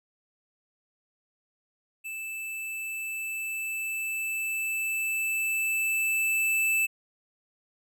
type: tone with level ramp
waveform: square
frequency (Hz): 2637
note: E7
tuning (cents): 0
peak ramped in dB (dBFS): -35 to -23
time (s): 2.04-6.87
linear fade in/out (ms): 20
effects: none